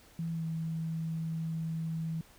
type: tone with pitch glide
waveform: sine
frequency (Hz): 165.4 to 162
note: E3 to E3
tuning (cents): +6 to -30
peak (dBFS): -32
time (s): 0.19-2.21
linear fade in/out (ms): 2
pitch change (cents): -36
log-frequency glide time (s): 0.31-0.45
effects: pink hiss -59 dBFS RMS until 2.38 s